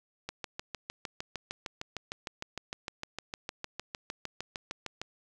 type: click train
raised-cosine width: 0.2 ms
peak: -19 dBFS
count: 32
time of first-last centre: 0.29-5.016 s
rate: 6.56 Hz
effects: none